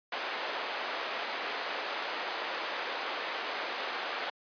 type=band-pass noise; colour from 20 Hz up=pink; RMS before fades=-36 dBFS; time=0.12-4.3 s; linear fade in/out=5 ms; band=540 to 3500 Hz; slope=12 dB/octave; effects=high-pass 300 Hz 12 dB/octave + resampled to 11025 Hz